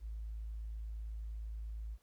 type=tone; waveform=sine; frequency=54.3 Hz; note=A1; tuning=22 cents flat; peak=-39 dBFS; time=0-1.98 s; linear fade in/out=50 ms; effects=tanh soft clip ceiling -35 dBFS + pink hiss -74 dBFS RMS until 2.02 s